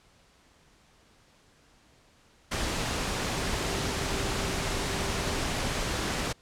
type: tone in noise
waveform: sine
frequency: 392 Hz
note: G4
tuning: in tune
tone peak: -40 dBFS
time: 3.35-5.41 s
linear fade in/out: 10 ms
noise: pink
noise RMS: -30 dBFS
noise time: 2.51-6.33 s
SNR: -13 dB
effects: pink hiss -61 dBFS RMS until 6.41 s + low-pass 8000 Hz 12 dB/octave